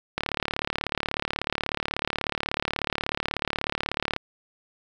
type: click train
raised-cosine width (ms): 0.3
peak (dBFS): -9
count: 146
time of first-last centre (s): 0.18-4.164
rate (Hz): 36.4
effects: 8-bit